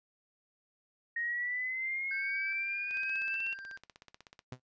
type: exponential sweep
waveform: sine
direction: up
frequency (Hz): 1862 to 2739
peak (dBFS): -33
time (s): 1.16-3.54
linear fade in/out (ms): 5
type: tone with tremolo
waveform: triangle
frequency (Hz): 1579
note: G6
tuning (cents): +12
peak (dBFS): -36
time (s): 2.11-3.77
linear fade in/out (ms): 2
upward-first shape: square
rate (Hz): 1.2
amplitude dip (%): 50
type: click train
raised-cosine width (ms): 0.2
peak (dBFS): -33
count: 25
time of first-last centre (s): 2.91-4.391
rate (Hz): 16.2
type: tone with exponential decay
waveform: sawtooth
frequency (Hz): 127.1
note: C3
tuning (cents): -50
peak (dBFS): -35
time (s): 4.52-4.6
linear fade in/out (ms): 5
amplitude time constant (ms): 16
effects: noise-tail reverb RT60 0.1 s tail -18 dB re dry + resampled to 16000 Hz